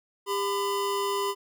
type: tone pair together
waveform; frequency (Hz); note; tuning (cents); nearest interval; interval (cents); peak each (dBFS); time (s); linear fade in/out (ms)
square; 399.9 / 1006.8; G4 / B5; +35 / +33; octave + major third; 1598; -29 / -30; 0.26-1.35; 50
effects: none